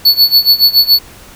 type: tone with tremolo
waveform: square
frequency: 4435 Hz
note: C#8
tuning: in tune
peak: -3 dBFS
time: 0.05-0.99 s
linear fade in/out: 5 ms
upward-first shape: sine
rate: 7.1 Hz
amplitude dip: 90%
effects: pink hiss -37 dBFS RMS until 1.35 s